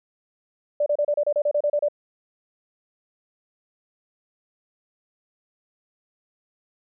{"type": "tone bursts", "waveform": "sine", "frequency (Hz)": 587.3, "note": "D5", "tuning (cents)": 0, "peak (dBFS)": -18, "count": 12, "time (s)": [0.8, 1.885], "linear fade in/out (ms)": 5, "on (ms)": 62, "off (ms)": 31, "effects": []}